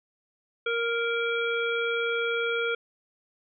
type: harmonic tone with a mistuned harmonic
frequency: 466.2 Hz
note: A#4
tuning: in tune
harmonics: 1 / 3 / 5 / 7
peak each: -28 / -29 / -33 / -36 dBFS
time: 0.66-2.75 s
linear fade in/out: 5 ms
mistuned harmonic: 7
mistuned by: +19 cents
effects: none